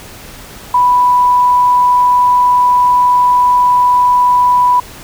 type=tone; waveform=sine; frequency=987.8 Hz; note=B5; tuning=in tune; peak=-6 dBFS; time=0.74-4.8 s; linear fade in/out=5 ms; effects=pink hiss -33 dBFS RMS until 5.03 s